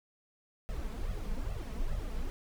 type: noise with flanger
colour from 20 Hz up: brown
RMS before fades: -35 dBFS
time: 0.69-2.3 s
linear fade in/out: 0 ms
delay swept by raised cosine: 1.5 to 4.7 ms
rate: 2.4 Hz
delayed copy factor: +0.95
effects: none